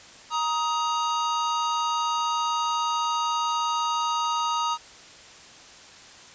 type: tone pair together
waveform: square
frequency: 940 / 1254.7 Hz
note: A#5 / D#6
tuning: +14 / +14 cents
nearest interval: perfect fourth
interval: 500 cents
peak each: -27 dBFS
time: 0.3-4.78 s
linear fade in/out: 50 ms
effects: white hiss -47 dBFS RMS until 6.34 s + resampled to 16000 Hz